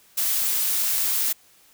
blue noise, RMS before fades -23 dBFS, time 0.17-1.33 s, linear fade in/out 10 ms, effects white hiss -56 dBFS RMS until 1.73 s

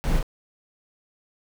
brown noise with echo, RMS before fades -23 dBFS, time 0.04-0.19 s, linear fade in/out 0 ms, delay 38 ms, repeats 1, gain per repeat -3 dB, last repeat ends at 0.228 s, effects none

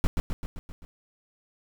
brown noise with echo, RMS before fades -20 dBFS, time 0.04-0.07 s, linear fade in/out 0 ms, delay 130 ms, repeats 6, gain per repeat -4 dB, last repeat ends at 0.85 s, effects none

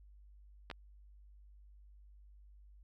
clicks, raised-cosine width 0.3 ms, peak -27 dBFS, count 2, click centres 0.701 / 0.713 s, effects added 50 Hz sine -56 dBFS peak until 2.83 s

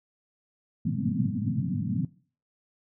white band-pass noise, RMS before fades -28 dBFS, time 0.85-2.05 s, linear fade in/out 5 ms, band 100 to 260 Hz, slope 96 dB/octave, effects noise-tail reverb RT60 0.4 s tail -18 dB re dry

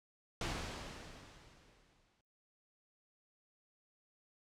pink noise with exponential decay, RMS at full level -37 dBFS, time 0.41-2.21 s, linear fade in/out 2 ms, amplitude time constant 390 ms, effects noise-tail reverb RT60 0.7 s tail -26 dB re dry + low-pass 6000 Hz 12 dB/octave

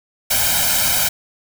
white noise with comb filter, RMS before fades -17 dBFS, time 0.3-1.09 s, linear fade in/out 10 ms, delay 1.3 ms, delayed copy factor +0.9, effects none

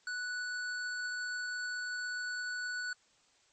square tone, 1480 Hz, F#6, in tune, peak -36 dBFS, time 0.07-2.93 s, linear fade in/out 2 ms, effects white hiss -68 dBFS RMS until 3.52 s + MP3 32 kbps

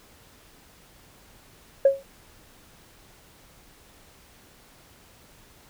sine tone with exponential decay, 547 Hz, C#5, 23 cents flat, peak -9 dBFS, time 1.85-2.03 s, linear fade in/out 5 ms, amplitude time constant 38 ms, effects tanh soft clip ceiling -8 dBFS + pink hiss -54 dBFS RMS until 5.69 s

